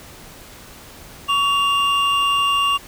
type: tone pair together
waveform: triangle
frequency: 1127.9 / 2794 Hz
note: C#6 / F7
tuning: +30 / 0 cents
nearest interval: octave + major third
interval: 1570 cents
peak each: -16 / -17 dBFS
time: 1.28-2.78 s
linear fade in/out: 20 ms
effects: pink hiss -41 dBFS RMS until 2.87 s